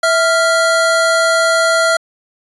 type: tone pair together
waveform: square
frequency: 656 / 1390 Hz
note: E5 / F6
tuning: -9 / -9 cents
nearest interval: octave + minor second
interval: 1300 cents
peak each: -14 dBFS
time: 0.03-1.97 s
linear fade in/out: 5 ms
effects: resampled to 24000 Hz